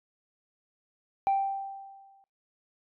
sine tone with exponential decay, 784 Hz, G5, in tune, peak -19 dBFS, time 1.27-2.24 s, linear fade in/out 0 ms, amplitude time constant 210 ms, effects noise-tail reverb RT60 0.3 s tail -24 dB re dry + tanh soft clip ceiling -20 dBFS

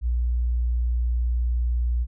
sine tone, 59.8 Hz, A#1, 45 cents sharp, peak -20 dBFS, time 0.01-2.07 s, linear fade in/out 50 ms, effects none

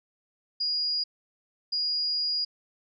sine tone bursts at uneven times, 4872 Hz, D#8, 37 cents flat, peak -25 dBFS, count 2, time 0.6-1.04 / 1.72-2.45 s, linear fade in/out 10 ms, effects none

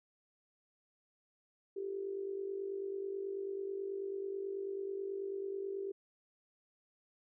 sine tone with amplitude modulation, 392 Hz, G4, in tune, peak -34 dBFS, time 1.76-5.92 s, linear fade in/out 10 ms, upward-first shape sine, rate 49.2 Hz, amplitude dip 65%, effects none

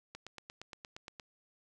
click train, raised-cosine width 0.2 ms, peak -28 dBFS, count 10, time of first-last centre 0.15-1.198 s, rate 8.59 Hz, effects none

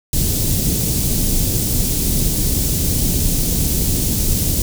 pink band-stop noise, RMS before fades -17 dBFS, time 0.13-4.62 s, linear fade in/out 2 ms, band 260 to 6300 Hz, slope 12 dB/octave, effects none

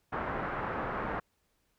white low-pass noise, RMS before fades -35 dBFS, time 0.12-1.2 s, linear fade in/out 10 ms, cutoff 1500 Hz, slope 24 dB/octave, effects pink hiss -75 dBFS RMS until 1.78 s

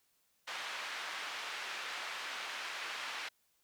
pink band-pass noise, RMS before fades -42 dBFS, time 0.47-3.29 s, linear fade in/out 10 ms, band 1200 to 3600 Hz, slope 12 dB/octave, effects white hiss -75 dBFS RMS until 3.63 s

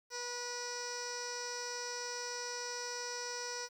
15% pulse tone with low-pass filter, 486.4 Hz, B4, 26 cents flat, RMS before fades -41 dBFS, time 0.1-3.69 s, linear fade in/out 50 ms, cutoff 5900 Hz, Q 9.3, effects 11-bit

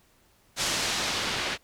white noise with low-pass filter sweep, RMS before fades -29 dBFS, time 0.56-1.58 s, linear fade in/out 50 ms, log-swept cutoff 6900 to 3300 Hz, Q 0.86, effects pink hiss -63 dBFS RMS until 1.63 s

